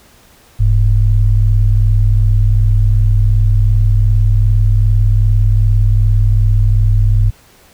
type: tone pair together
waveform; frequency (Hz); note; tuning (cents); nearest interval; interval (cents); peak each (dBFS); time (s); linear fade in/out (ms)
sine; 41.2 / 103.83; E1 / G#2; 0 / 0; octave + major third; 1600; -10; 0.59-7.31; 20
effects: pink hiss -46 dBFS RMS until 7.73 s